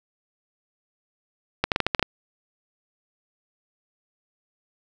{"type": "clicks", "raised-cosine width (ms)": 0.3, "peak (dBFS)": -4, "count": 8, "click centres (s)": [1.64, 1.718, 1.761, 1.803, 1.866, 1.948, 1.995, 2.027], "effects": []}